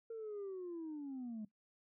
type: linear sweep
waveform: sine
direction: down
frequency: 460 to 208.1 Hz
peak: -40 dBFS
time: 0.1-1.45 s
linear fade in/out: 5 ms
effects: noise-tail reverb RT60 0.1 s tail -17 dB re dry + tanh soft clip ceiling -40 dBFS